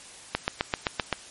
click train, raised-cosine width 0.3 ms, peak -7 dBFS, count 7, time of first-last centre 0.35-1.127 s, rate 7.72 Hz, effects white hiss -46 dBFS RMS until 1.3 s + MP3 48 kbps

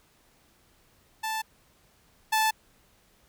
sawtooth tone pair in turn, 880 / 875.2 Hz, A5 / A5, 0 / -9 cents, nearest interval unison, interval 9 cents, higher first, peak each -25 / -18 dBFS, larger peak second, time 1.23-1.42 / 2.32-2.51 s, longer neither, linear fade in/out 10 ms, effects pink hiss -63 dBFS RMS until 3.28 s

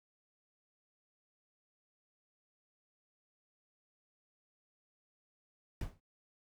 brown noise with exponential decay, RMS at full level -34 dBFS, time 5.81-6 s, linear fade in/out 2 ms, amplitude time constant 40 ms, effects noise-tail reverb RT60 0.1 s tail -19 dB re dry

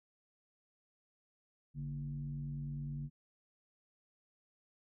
sine tone with frequency modulation, 144.7 Hz, D3, 25 cents flat, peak -38 dBFS, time 1.74-3.1 s, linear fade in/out 50 ms, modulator 89.4 Hz, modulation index 0.61, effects none

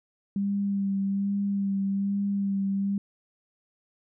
sine tone with vibrato, 198.2 Hz, G3, 19 cents sharp, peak -24 dBFS, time 0.36-2.98 s, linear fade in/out 2 ms, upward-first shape sine, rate 1.2 Hz, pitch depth 21 cents each way, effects none

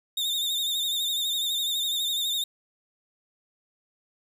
40% pulse tone with vibrato, 3652 Hz, A#7, 36 cents flat, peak -24 dBFS, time 0.17-2.44 s, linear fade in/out 5 ms, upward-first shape sine, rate 12 Hz, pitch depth 62 cents each way, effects none

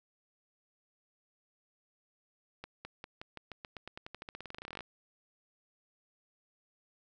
accelerating click train, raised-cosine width 0.3 ms, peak -27 dBFS, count 29, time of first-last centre 2.64-4.807 s, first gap 210 ms, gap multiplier 0.91, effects none

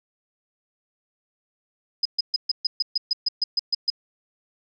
sine tone bursts, 5020 Hz, D#8, 15 cents sharp, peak -18 dBFS, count 13, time 2.03-3.902 s, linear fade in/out 5 ms, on 24 ms, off 130 ms, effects none

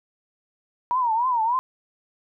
sine tone with vibrato, 952 Hz, A#5, 36 cents sharp, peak -19 dBFS, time 0.91-1.59 s, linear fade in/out 0 ms, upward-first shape triangle, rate 3.4 Hz, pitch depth 170 cents each way, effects none

